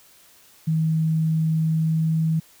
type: tone with pitch glide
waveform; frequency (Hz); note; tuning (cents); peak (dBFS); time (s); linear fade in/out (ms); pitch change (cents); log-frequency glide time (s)
sine; 159.5 to 160.52; D#3 to E3; +43 to -46; -18; 0.67-2.4; 10; +11; 1.63-2.16
effects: white hiss -53 dBFS RMS until 2.6 s